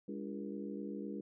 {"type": "harmonic tone with a mistuned harmonic", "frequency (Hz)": 67.9, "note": "C#2", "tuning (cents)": -35, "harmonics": [3, 4, 5, 6, 7], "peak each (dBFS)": [-43, -45, -47, -49, -50], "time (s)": [0.08, 1.21], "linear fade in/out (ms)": 5, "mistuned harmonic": 4, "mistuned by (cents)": 100, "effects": []}